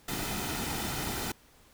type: noise with comb filter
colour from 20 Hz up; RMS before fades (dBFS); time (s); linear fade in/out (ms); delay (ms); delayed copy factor
pink; -34; 0.08-1.32; 5; 1.8; -0.5
effects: pink hiss -60 dBFS RMS until 1.73 s